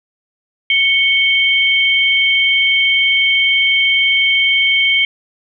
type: tone pair together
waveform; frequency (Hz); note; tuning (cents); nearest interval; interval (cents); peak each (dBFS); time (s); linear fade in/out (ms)
sine; 2217 / 3139; C#7 / G7; 0 / +2; tritone; 602; -12 / -14; 0.7-5.05; 2
effects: none